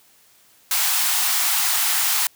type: high-pass noise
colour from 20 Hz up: white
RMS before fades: -20 dBFS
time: 0.71-2.27 s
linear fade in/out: 2 ms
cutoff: 700 Hz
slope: 96 dB/octave
effects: white hiss -55 dBFS RMS until 2.35 s + high-pass 60 Hz 12 dB/octave